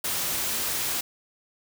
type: noise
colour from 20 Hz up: white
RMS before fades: -28 dBFS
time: 0.04-1.01 s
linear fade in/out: 5 ms
effects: none